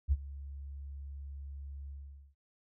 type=tone with ADSR envelope; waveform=sine; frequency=69.8 Hz; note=C#2; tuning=13 cents sharp; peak=-22 dBFS; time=0.08-2.35 s; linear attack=40 ms; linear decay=39 ms; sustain=-19 dB; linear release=460 ms; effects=none